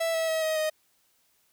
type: tone with pitch steps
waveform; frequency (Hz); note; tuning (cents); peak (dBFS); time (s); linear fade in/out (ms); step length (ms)
45% pulse; 659.3 / 649.8 / 640.5 / 631.3 / 622.3; E5 / E5 / E5 / D#5 / D#5; 0 / -25 / -50 / +25 / 0; -25; 0-0.7; 10; 140
effects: white hiss -68 dBFS RMS until 1.52 s